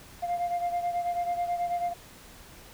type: beating tone pair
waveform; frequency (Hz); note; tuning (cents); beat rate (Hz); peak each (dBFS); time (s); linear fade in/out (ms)
sine; 698.5 / 707.7; F5 / F5; 0 / +23; 9.2; -26 / -31; 0.22-1.94; 20
effects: tanh soft clip ceiling -24 dBFS + pink hiss -50 dBFS RMS until 2.73 s